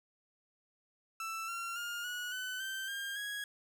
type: tone with pitch steps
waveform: 30% pulse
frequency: 1327 / 1369.8 / 1414.1 / 1459.7 / 1506.8 / 1555.5 / 1605.7 / 1657.5 Hz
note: E6 / F6 / F6 / F#6 / F#6 / G6 / G6 / G#6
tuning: +11 / -34 / +21 / -24 / +31 / -14 / +41 / -4 cents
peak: -35 dBFS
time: 1.2-3.44 s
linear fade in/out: 2 ms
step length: 280 ms
effects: none